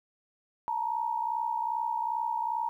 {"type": "tone pair together", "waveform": "sine", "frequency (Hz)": [880, 942.5], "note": ["A5", "A#5"], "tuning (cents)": [0, 19], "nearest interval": "minor second", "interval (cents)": 119, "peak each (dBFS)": [-32, -30], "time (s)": [0.68, 2.69], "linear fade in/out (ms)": 0, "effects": ["11-bit"]}